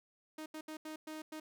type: tone bursts at uneven times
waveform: sawtooth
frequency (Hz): 311.1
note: D#4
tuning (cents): 0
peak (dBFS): -39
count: 6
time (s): 0.38-0.46 / 0.54-0.61 / 0.68-0.77 / 0.85-0.96 / 1.07-1.22 / 1.32-1.4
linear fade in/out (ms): 5
effects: none